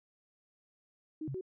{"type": "tone with pitch steps", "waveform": "sine", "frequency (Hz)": [311.9, 135.4, 373.5], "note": ["D#4", "C#3", "F#4"], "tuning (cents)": [4, -40, 16], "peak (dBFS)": -36, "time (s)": [1.21, 1.411], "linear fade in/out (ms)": 5, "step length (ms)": 67, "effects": []}